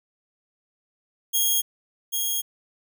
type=tone pair in turn; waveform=5% pulse; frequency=3265 / 3265 Hz; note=G#7 / G#7; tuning=-30 / -30 cents; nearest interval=unison; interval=0 cents; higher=neither; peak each=-11 / -15 dBFS; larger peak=first; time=1.33-1.62 / 2.12-2.42 s; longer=second; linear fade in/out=20 ms; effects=none